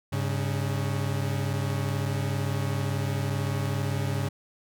40% pulse tone pair together, 100.69 / 138.59 Hz, G2 / C#3, +47 / 0 cents, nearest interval tritone, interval 553 cents, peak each -28 dBFS, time 0.12-4.29 s, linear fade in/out 10 ms, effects none

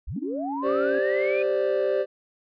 sine linear sweep, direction up, 33.6 to 2489 Hz, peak -29 dBFS, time 0.07-1.43 s, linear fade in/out 10 ms
sine tone, 278.8 Hz, C#4, 10 cents sharp, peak -29 dBFS, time 0.16-0.99 s, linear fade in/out 5 ms
triangle chord, G suspended fourth, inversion none, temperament equal, 392 / 523.3 / 587.3 Hz, G4 / C5 / D5, 0 / 0 / 0 cents, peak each -23 dBFS, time 0.62-2.06 s, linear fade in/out 50 ms
effects tanh soft clip ceiling -13 dBFS + resampled to 11025 Hz

